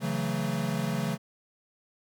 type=chord; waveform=square; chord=F# minor seventh; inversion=second; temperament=equal with one note detuned; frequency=138.59 / 164.81 / 185 / 222.7 Hz; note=C#3 / E3 / F#3 / A3; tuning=0 / 0 / 0 / +21 cents; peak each=-34 dBFS; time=0-1.18 s; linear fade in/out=50 ms; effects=none